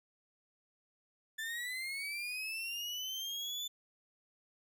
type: linear sweep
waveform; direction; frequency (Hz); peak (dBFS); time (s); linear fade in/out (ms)
35% pulse; up; 1750 to 3520; -36; 1.38-3.68; 10
effects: none